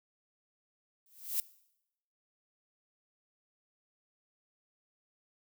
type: noise with exponential growth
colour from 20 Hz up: violet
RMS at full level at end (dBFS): -29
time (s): 1.06-1.4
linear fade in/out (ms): 1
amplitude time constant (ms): 72
effects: noise-tail reverb RT60 0.8 s tail -20 dB re dry